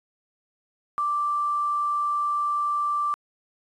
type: tone with quantisation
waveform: sine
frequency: 1174.7 Hz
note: D6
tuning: in tune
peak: -22 dBFS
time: 0.98-3.14 s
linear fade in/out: 0 ms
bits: 8
effects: resampled to 24000 Hz